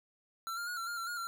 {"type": "tone with pitch steps", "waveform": "square", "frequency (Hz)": [1347, 1401, 1447, 1356, 1409, 1357, 1431, 1367], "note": ["E6", "F6", "F#6", "E6", "F6", "E6", "F6", "F6"], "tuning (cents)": [37, 5, -39, 49, 15, 50, 42, -37], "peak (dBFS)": -37, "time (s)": [0.47, 1.27], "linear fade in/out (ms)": 0, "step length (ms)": 100, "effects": []}